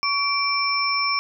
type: tone cluster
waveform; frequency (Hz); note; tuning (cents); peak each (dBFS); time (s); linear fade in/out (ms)
sine; 1126 / 2340 / 5360; C#6 / D7 / E8; +27 / -7 / +28; -24; 0.03-1.19; 0
effects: none